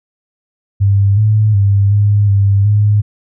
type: tone with pitch steps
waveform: sine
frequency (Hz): 99.5 / 107.2 / 99.8 / 102.8 / 99.5 / 104.2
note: G2 / A2 / G2 / G#2 / G2 / G#2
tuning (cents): +26 / -45 / +32 / -17 / +26 / +6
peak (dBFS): -7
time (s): 0.8-3.02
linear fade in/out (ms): 20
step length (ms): 370
effects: none